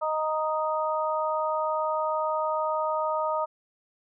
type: harmonic tone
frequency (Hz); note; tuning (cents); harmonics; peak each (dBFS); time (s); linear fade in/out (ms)
311.1; D#4; 0; 2 / 3 / 4; -28 / -29 / -30; 0.01-3.46; 20
effects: none